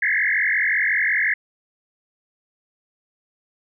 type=tone with frequency modulation; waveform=sine; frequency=1900 Hz; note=A#6; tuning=33 cents sharp; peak=-17 dBFS; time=0.02-1.34 s; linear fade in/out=5 ms; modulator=45.5 Hz; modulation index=5.8; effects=none